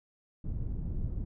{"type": "low-pass noise", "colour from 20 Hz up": "pink", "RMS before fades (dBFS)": -34, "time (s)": [0.44, 1.25], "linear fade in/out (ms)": 10, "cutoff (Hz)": 140, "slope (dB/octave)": 12, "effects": []}